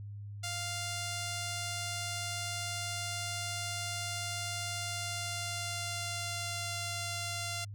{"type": "tone with pitch glide", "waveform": "5% pulse", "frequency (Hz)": [698.5, 692.5], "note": ["F5", "F5"], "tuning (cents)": [0, -15], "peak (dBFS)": -24, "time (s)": [0.43, 7.65], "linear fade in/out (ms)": 10, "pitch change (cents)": -15, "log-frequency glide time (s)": [4.76, 6.72], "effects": ["added 102 Hz sine -41 dBFS peak until 7.74 s"]}